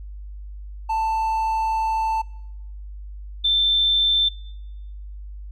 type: tone pair in turn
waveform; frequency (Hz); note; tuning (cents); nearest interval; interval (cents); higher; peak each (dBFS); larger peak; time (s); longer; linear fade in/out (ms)
triangle / sine; 886 / 3553; A5 / A7; +12 / +16; 2 octaves; 2404; second; -18 / -16; second; 0.89-2.22 / 3.44-4.29; first; 10
effects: noise-tail reverb RT60 1.0 s tail -23 dB re dry + added 50 Hz sine -33 dBFS peak until 5.51 s